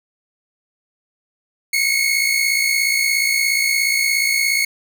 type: tone pair together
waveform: sawtooth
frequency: 2160 / 2217 Hz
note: C#7 / C#7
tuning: -45 / 0 cents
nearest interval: unison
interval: 45 cents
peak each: -15 dBFS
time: 1.73-4.65 s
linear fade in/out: 5 ms
effects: none